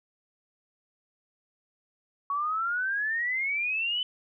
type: exponential sweep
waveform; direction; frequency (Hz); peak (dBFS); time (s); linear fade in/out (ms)
sine; up; 1114 to 3041; -26; 2.3-4.03; 2
effects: none